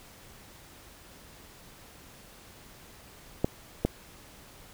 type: clicks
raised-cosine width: 2 ms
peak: -10 dBFS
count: 2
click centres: 3.445 / 3.85 s
effects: pink hiss -52 dBFS RMS until 4.73 s